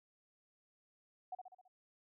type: tone with echo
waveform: sine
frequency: 740 Hz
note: F#5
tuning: in tune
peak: -40 dBFS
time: 1.32-1.35 s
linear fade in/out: 5 ms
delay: 66 ms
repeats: 5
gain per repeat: -5 dB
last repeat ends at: 1.68 s
effects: none